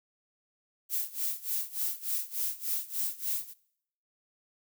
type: noise with tremolo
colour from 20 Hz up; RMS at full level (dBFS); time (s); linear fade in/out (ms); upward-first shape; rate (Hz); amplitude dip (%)
violet; -30; 0.89-3.54; 50; sine; 3.4; 90
effects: noise-tail reverb RT60 0.7 s tail -22 dB re dry